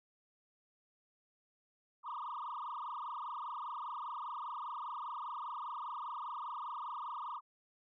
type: tone with frequency modulation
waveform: sine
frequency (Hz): 1086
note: C#6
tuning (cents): -36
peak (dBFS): -38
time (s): 2.03-7.41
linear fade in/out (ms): 50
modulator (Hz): 25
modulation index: 6.3
effects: tanh soft clip ceiling -37 dBFS